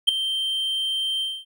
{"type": "tone with ADSR envelope", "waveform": "triangle", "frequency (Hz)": 3136, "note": "G7", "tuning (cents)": 0, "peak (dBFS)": -8, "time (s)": [0.07, 1.45], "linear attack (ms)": 18, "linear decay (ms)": 5, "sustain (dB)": -13, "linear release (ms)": 240, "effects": []}